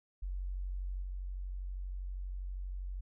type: tone with level steps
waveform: sine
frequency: 46.25 Hz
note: F#1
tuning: in tune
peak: -35 / -37 dBFS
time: 0.22-3.01 s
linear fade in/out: 10 ms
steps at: 1.02 s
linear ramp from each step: 5 ms
effects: none